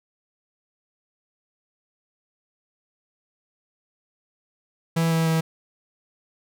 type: tone with pitch steps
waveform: 45% pulse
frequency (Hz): 164.81 / 163.29 / 161.79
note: E3 / E3 / E3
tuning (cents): 0 / -16 / -32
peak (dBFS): -19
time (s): 4.96-5.41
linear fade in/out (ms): 10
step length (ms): 150
effects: none